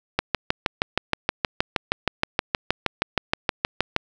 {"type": "click train", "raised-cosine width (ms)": 0.3, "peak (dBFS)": -3, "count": 25, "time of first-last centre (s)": [0.19, 3.964], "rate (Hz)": 6.36, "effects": []}